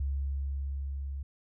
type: tone with level ramp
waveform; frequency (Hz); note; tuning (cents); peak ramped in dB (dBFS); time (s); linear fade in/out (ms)
sine; 69; C#2; -7; -28 to -34; 0-1.23; 5
effects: none